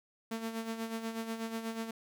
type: tone with tremolo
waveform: sawtooth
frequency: 225.7 Hz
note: A3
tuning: 44 cents sharp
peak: -30 dBFS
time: 0.31-1.91 s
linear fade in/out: 5 ms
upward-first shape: sine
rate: 8.2 Hz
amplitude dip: 60%
effects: none